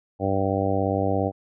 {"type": "harmonic tone", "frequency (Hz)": 97.3, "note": "G2", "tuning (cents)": -12, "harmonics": [1, 2, 3, 4, 5, 6, 7, 8], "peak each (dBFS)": [-27, -30, -28, -32, -28, -29, -30, -30], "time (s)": [0.19, 1.32], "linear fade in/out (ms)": 50, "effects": []}